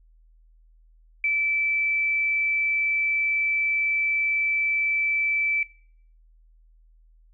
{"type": "tone", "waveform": "sine", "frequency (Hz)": 2319, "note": "D7", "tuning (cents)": -22, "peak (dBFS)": -20, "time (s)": [1.24, 5.63], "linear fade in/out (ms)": 2, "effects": ["noise-tail reverb RT60 0.6 s tail -23 dB re dry", "added 40 Hz sine -53 dBFS peak until 7.33 s"]}